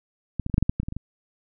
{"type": "clicks", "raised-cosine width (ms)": 5, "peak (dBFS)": [-13, -15, -23, -9, -6, -7, -7, -12, -21, -18, -20, -18], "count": 12, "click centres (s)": [0.397, 0.464, 0.498, 0.542, 0.581, 0.626, 0.695, 0.8, 0.832, 0.885, 0.924, 0.966], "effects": []}